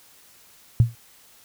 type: tone with exponential decay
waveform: sine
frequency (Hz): 116.54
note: A#2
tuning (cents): 0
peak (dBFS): -8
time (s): 0.8-0.95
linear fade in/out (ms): 0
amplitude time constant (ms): 32
effects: white hiss -53 dBFS RMS until 1.44 s